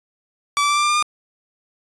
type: tone with pitch steps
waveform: sawtooth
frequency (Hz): 1153 / 1162.4 / 1171.8 / 1181.3 / 1190.9 / 1200.6 / 1210.3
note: D6 / D6 / D6 / D6 / D6 / D6 / D#6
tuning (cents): -32 / -18 / -4 / +10 / +24 / +38 / -48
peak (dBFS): -12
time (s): 0.57-1.025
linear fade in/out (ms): 0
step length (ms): 65
effects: resampled to 22050 Hz